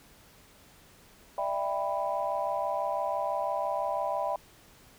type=chord; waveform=sine; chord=E minor seventh; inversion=third; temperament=just; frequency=593.3 / 659.3 / 791.1 / 988.9 Hz; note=D5 / E5 / G5 / B5; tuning=+18 / 0 / +16 / +2 cents; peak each=-33 dBFS; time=1.38-4.36 s; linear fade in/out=2 ms; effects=tanh soft clip ceiling -17 dBFS + pink hiss -57 dBFS RMS until 4.98 s